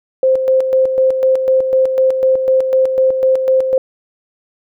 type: tone with tremolo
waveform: sine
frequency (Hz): 523.3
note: C5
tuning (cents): 0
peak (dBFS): -8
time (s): 0.23-3.78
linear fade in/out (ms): 2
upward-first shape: square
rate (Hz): 4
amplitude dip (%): 50
effects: none